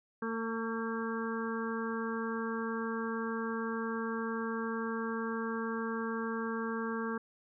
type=harmonic tone with a mistuned harmonic; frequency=226.1 Hz; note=A3; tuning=47 cents sharp; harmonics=1 / 2 / 4 / 5 / 6 / 7; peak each=-36 / -38 / -45 / -42 / -45 / -42 dBFS; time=0.22-7.18 s; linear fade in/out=5 ms; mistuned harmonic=7; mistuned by=+19 cents; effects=none